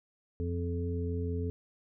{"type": "harmonic tone with a mistuned harmonic", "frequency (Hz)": 86.2, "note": "F2", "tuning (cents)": -22, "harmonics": [1, 2, 3, 5], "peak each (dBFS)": [-32, -41, -39, -38], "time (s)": [0.4, 1.5], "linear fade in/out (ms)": 0, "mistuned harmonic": 1, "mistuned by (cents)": 22, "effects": []}